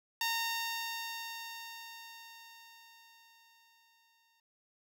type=tone with exponential decay; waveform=10% pulse; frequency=919 Hz; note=A#5; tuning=25 cents flat; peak=-22 dBFS; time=0.21-4.4 s; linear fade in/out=2 ms; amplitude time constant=910 ms; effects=none